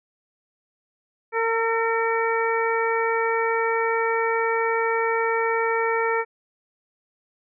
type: harmonic tone with a mistuned harmonic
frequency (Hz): 455.9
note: A#4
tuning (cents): -39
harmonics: 1 / 2 / 3 / 4 / 5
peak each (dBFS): -23 / -26 / -28 / -29 / -30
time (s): 1.32-6.25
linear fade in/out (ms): 50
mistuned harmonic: 3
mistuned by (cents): -21
effects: none